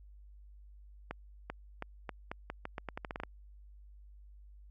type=accelerating click train; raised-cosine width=0.5 ms; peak=-23 dBFS; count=15; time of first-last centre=1.11-3.235 s; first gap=390 ms; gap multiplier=0.83; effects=added 50 Hz sine -52 dBFS peak until 4.7 s + Opus 48 kbps